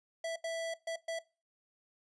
square tone bursts at uneven times, 659.3 Hz, E5, in tune, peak -35 dBFS, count 4, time 0.24-0.36 / 0.44-0.74 / 0.87-0.96 / 1.08-1.19 s, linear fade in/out 5 ms, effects noise-tail reverb RT60 0.3 s tail -21 dB re dry + resampled to 22050 Hz

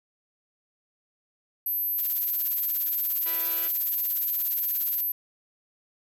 sine tone, 12300 Hz, G9, 34 cents flat, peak -25 dBFS, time 1.66-5.12 s, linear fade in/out 5 ms
blue noise with tremolo, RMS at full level -35 dBFS, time 1.98-5.01 s, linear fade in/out 2 ms, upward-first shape sine, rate 17 Hz, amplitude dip 80%
5% pulse chord, E minor, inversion none, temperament equal, 329.6 / 392 / 493.9 Hz, E4 / G4 / B4, 0 / 0 / 0 cents, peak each -30 / -36 / -31 dBFS, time 3.25-3.69 s, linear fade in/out 20 ms
effects none

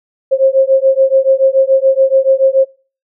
sine beating tone pair, 531 / 538 Hz, C5 / C5, +25 / +48 cents, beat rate 7 Hz, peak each -10 dBFS, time 0.31-2.65 s, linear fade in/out 20 ms, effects noise-tail reverb RT60 0.4 s tail -26 dB re dry

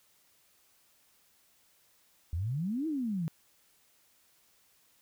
sine exponential two-way sweep, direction up then down, 77 to 329.6 to 153.4 Hz, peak -30 dBFS, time 2.33-3.28 s, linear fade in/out 0 ms, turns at 2.87 s, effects white hiss -67 dBFS RMS until 5.01 s

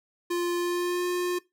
square tone with pitch glide, 349.2 to 356.3 Hz, F4 to F4, 0 to +35 cents, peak -26 dBFS, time 0.3-1.39 s, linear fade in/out 10 ms, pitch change +35 cents, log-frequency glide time 0.58-1.05 s, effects noise-tail reverb RT60 0.2 s tail -20 dB re dry

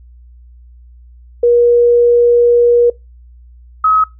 sine tone pair in turn, 478.2 / 1276.6 Hz, A#4 / D#6, +44 / +44 cents, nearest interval octave + perfect fourth, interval 1700 cents, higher second, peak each -6 / -7 dBFS, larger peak first, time 1.43-2.9 / 3.84-4.04 s, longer first, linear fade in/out 5 ms, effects noise-tail reverb RT60 0.2 s tail -22 dB re dry + added 60 Hz sine -37 dBFS peak until 4.19 s

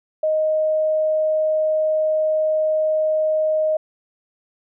sine tone, 623 Hz, D#5, 2 cents sharp, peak -16 dBFS, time 0.23-3.77 s, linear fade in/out 5 ms, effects none

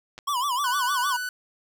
clicks, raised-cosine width 0.2 ms, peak -23 dBFS, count 2, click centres 0.18 / 0.188 s
square tone with vibrato, 1062 Hz, C6, 25 cents sharp, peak -24 dBFS, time 0.27-1.17 s, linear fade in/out 10 ms, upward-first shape sine, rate 6.5 Hz, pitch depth 170 cents each way
45% pulse tone, 1490 Hz, F#6, 12 cents sharp, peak -28 dBFS, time 0.64-1.29 s, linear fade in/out 2 ms
effects 10-bit

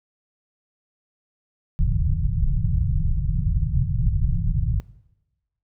pink low-pass noise, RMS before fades -21 dBFS, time 1.79-4.8 s, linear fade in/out 0 ms, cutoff 170 Hz, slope 96 dB/octave, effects noise-tail reverb RT60 1.0 s tail -20 dB re dry

